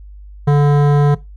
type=tone with hard clipping; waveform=sine; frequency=145 Hz; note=D3; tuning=22 cents flat; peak=-10 dBFS; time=0.47-1.15 s; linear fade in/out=10 ms; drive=15 dB; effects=noise-tail reverb RT60 0.2 s tail -18 dB re dry + added 50 Hz sine -33 dBFS peak until 1.36 s